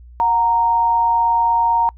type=tone pair together; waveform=sine; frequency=729.9 / 929 Hz; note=F#5 / A#5; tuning=-24 / -6 cents; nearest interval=major third; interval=418 cents; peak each=-23 / -13 dBFS; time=0.2-1.89 s; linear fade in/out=0 ms; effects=noise-tail reverb RT60 0.1 s tail -25 dB re dry + added 60 Hz sine -38 dBFS peak until 1.97 s